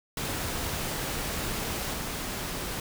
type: noise with level steps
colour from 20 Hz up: pink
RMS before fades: -32 / -34 dBFS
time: 0.17-2.8 s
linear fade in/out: 2 ms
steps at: 1.93 s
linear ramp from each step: 5 ms
effects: none